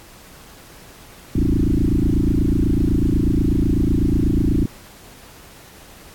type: tone with frequency modulation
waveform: sine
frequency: 121.9 Hz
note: B2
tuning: 22 cents flat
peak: -14 dBFS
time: 1.35-4.66 s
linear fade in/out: 5 ms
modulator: 28.1 Hz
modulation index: 7.4
effects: pink hiss -44 dBFS RMS until 6.14 s + AAC 64 kbps